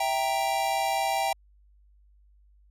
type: chord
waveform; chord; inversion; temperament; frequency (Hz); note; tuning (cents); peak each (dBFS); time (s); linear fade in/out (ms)
square; E diminished; none; equal; 659.3 / 784 / 932.3; E5 / G5 / Bb5; 0 / 0 / 0; -32 / -27 / -33; 0-1.33; 5
effects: added 50 Hz sine -56 dBFS peak until 2.7 s + resampled to 32000 Hz